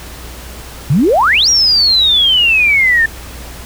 sine exponential two-way sweep, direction up then down, 123.6 to 5760 to 1766 Hz, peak -7 dBFS, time 0.9-3.06 s, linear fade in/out 5 ms, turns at 1.49 s, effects added 60 Hz sine -31 dBFS peak until 3.65 s + pink hiss -32 dBFS RMS until 3.65 s

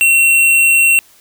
square tone, 2725 Hz, F7, 43 cents flat, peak -8 dBFS, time 0.01-0.99 s, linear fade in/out 0 ms, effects white hiss -47 dBFS RMS until 1.2 s

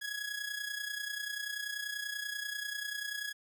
sawtooth tone with amplitude modulation, 1671 Hz, G#6, 10 cents sharp, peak -30 dBFS, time 0.01-3.33 s, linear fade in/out 20 ms, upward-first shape sine, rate 30.3 Hz, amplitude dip 65%, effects none

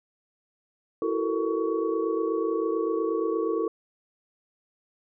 sine tone cluster, 331.3 / 378.2 / 445.8 / 474.4 / 1122 Hz, E4 / F#4 / A4 / A#4 / C#6, +9 / +38 / +23 / +30 / +21 cents, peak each -29 / -32 / -27 / -34 / -36 dBFS, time 1.02-3.68 s, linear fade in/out 2 ms, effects none

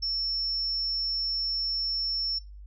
sine tone, 5400 Hz, E8, 41 cents sharp, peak -27 dBFS, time 0.02-2.39 s, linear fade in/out 10 ms, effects noise-tail reverb RT60 0.3 s tail -25 dB re dry + added 50 Hz sine -42 dBFS peak until 2.66 s

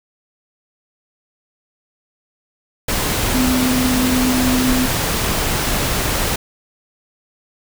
sine tone in noise, 253.9 Hz, B3, 48 cents sharp, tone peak -15 dBFS, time 3.34-4.86 s, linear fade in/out 5 ms, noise pink, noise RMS -19 dBFS, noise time 2.88-6.36 s, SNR +1 dB, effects none

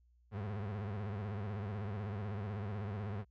35% pulse tone with vibrato, 102.2 Hz, G#2, 27 cents flat, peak -36 dBFS, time 0.31-3.25 s, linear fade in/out 50 ms, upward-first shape sine, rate 16 Hz, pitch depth 120 cents each way, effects added 60 Hz sine -65 dBFS peak until 3.3 s + low-pass 2000 Hz 12 dB/octave

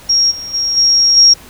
sine tone with level steps, 5588 Hz, F8, in tune, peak -8 / -23 / -13 / -7 / -3 dBFS, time 0.09-1.34 s, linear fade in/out 10 ms, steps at 0.3 / 0.53 / 0.76 / 1.16 s, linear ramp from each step 20 ms, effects pink hiss -38 dBFS RMS until 1.49 s

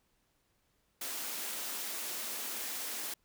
white high-pass noise, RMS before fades -39 dBFS, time 1.01-3.14 s, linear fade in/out 5 ms, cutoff 200 Hz, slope 48 dB/octave, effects pink hiss -75 dBFS RMS until 3.24 s

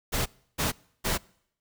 pink noise bursts, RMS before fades -27 dBFS, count 3, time 0.12-1.18 s, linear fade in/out 20 ms, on 140 ms, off 320 ms, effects noise-tail reverb RT60 0.7 s tail -25 dB re dry

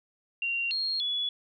sine tone with pitch steps, 2762 / 4253 / 3404 Hz, F7 / C8 / G#7, -20 / +27 / +42 cents, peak -27 dBFS, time 0.42-1.29 s, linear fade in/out 2 ms, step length 290 ms, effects none

